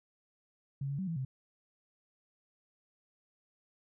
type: tone with pitch steps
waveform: sine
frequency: 138 / 140.5 / 190 / 165.3 / 131.2 Hz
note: C#3 / C#3 / F#3 / E3 / C3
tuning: -7 / +24 / +46 / +5 / +5 cents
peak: -33 dBFS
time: 0.81-1.25 s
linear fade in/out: 5 ms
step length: 88 ms
effects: none